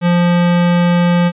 square tone, 174.61 Hz, F3, in tune, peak -10 dBFS, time 0.01-1.32 s, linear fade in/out 50 ms, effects resampled to 8000 Hz

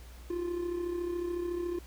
triangle tone with amplitude modulation, 349.2 Hz, F4, in tune, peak -27 dBFS, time 0.3-1.79 s, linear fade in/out 5 ms, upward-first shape sine, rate 33.9 Hz, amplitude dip 55%, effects added 60 Hz sine -47 dBFS peak until 1.86 s + pink hiss -56 dBFS RMS until 1.86 s

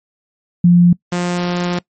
sine / sawtooth tone pair in turn, 174.9 / 176.63 Hz, F3 / F3, +3 / +20 cents, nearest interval unison, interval 17 cents, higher second, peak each -5 / -12 dBFS, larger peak first, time 0.64-0.93 / 1.12-1.79 s, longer second, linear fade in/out 5 ms, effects noise-tail reverb RT60 0.1 s tail -22 dB re dry + MP3 32 kbps

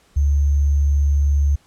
sine tone with sample-and-hold, 71.4 Hz, D2, 48 cents flat, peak -13 dBFS, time 0.16-1.56 s, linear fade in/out 10 ms, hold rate 6300 Hz, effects pink hiss -56 dBFS RMS until 1.66 s + low-pass 10000 Hz 12 dB/octave

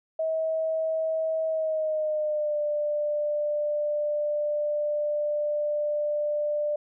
sine tone with pitch glide, 640 to 593.7 Hz, D#5 to D5, +49 to +19 cents, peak -24 dBFS, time 0.19-6.76 s, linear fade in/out 5 ms, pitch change -130 cents, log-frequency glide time 1.47-2.59 s, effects none

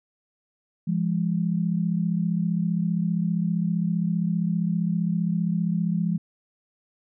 sine tone pair together, 170 / 205.2 Hz, F3 / G#3, -46 / -21 cents, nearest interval minor third, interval 325 cents, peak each -23 / -26 dBFS, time 0.87-6.18 s, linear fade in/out 10 ms, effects none

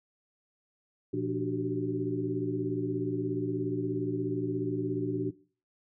sine tone cluster, 120.1 / 174.2 / 295.1 / 369.6 / 386.5 Hz, B2 / F3 / D4 / F#4 / G4, -48 / -4 / +8 / -2 / -24 cents, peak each -37 / -39 / -32 / -34 / -36 dBFS, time 1.13-5.31 s, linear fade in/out 10 ms, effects noise-tail reverb RT60 0.4 s tail -19 dB re dry

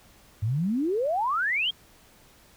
sine exponential sweep, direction up, 98.9 to 3322 Hz, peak -23 dBFS, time 0.42-1.71 s, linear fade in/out 10 ms, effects pink hiss -56 dBFS RMS until 2.56 s

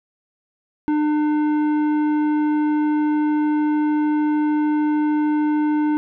sine tone with tanh clipping, 301.1 Hz, D4, 43 cents sharp, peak -18 dBFS, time 0.88-5.97 s, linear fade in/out 0 ms, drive 11 dB, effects none

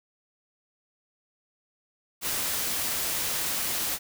white noise, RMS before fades -29 dBFS, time 2.21-3.99 s, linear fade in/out 50 ms, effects none

